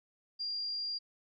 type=tone; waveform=sine; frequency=4783 Hz; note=D8; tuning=31 cents sharp; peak=-34 dBFS; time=0.39-0.99 s; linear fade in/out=20 ms; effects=none